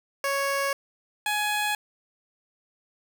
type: tone pair in turn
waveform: 15% pulse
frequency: 554.4 / 838.4 Hz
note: C#5 / G#5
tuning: 0 / +16 cents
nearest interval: perfect fifth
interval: 716 cents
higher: second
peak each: -18 dBFS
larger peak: neither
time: 0.24-0.73 / 1.26-1.75 s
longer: neither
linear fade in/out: 2 ms
effects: none